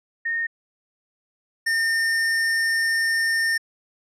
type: tone pair in turn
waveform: sine / square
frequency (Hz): 1840 / 1815.7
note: A#6 / A#6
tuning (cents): -23 / -46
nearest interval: unison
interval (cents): 23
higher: first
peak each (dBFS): -22 / -20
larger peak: second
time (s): 0.25-0.47 / 1.66-3.58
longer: second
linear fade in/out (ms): 10
effects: low-pass 10000 Hz 12 dB/octave